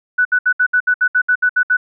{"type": "tone bursts", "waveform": "sine", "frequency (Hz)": 1486, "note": "F#6", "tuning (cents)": 7, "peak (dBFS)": -10, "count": 12, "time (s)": [0.18, 1.77], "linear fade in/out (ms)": 10, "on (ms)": 72, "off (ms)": 66, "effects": []}